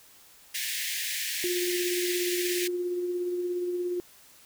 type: high-pass noise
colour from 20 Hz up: pink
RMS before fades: -32 dBFS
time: 0.54-2.68 s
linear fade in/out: 10 ms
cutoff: 1700 Hz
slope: 96 dB/octave
type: tone with tremolo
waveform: sine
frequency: 355.3 Hz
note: F4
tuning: 30 cents sharp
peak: -26 dBFS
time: 1.44-4 s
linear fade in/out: 0 ms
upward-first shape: sine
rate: 17 Hz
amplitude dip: 30%
effects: white hiss -55 dBFS RMS until 4.45 s